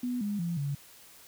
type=tone with pitch steps; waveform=sine; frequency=246.9 / 205.2 / 170.6 / 141.81 Hz; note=B3 / G#3 / F3 / C#3; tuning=0 / -21 / -40 / +40 cents; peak=-29 dBFS; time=0.03-0.75 s; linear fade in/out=5 ms; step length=180 ms; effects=white hiss -54 dBFS RMS until 1.27 s